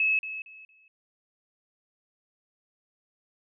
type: tone with echo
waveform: sine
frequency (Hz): 2588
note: E7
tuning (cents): -32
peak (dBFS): -21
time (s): 0-0.19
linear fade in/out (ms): 2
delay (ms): 230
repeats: 3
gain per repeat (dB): -12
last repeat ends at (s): 0.88
effects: none